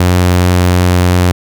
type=tone; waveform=sawtooth; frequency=89.7 Hz; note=F2; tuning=47 cents sharp; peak=-3 dBFS; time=0-1.32 s; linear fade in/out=5 ms; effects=none